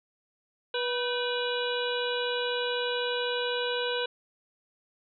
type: harmonic tone with a mistuned harmonic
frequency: 488 Hz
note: B4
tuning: 21 cents flat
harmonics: 1 / 2 / 3 / 5 / 6 / 7 / 8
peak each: -30 / -37 / -35 / -41 / -36 / -40 / -37 dBFS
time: 0.74-4.06 s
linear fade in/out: 5 ms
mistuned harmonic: 3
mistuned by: +74 cents
effects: none